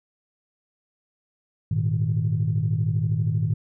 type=chord; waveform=sine; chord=Ab suspended second; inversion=none; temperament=equal; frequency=103.83 / 116.54 / 155.56 Hz; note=Ab2 / Bb2 / Eb3; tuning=0 / 0 / 0 cents; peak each=-24 dBFS; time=1.71-3.54 s; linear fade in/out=5 ms; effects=tanh soft clip ceiling -13 dBFS